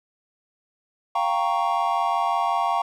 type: chord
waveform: triangle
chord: G half-diminished seventh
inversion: third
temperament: equal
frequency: 698.5 / 784 / 932.3 / 1108.7 Hz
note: F5 / G5 / Bb5 / Db6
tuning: 0 / 0 / 0 / 0 cents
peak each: -24 dBFS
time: 1.15-2.82 s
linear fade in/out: 5 ms
effects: none